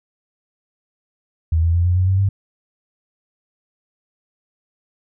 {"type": "tone with pitch steps", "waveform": "sine", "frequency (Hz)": [80.9, 83.56, 86.31, 89.14, 92.07, 95.1, 98.23], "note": ["E2", "E2", "F2", "F2", "F#2", "F#2", "G2"], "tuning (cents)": [-32, 24, -20, 36, -8, 48, 4], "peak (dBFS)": -13, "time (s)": [1.52, 2.29], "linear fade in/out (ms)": 5, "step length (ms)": 110, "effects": []}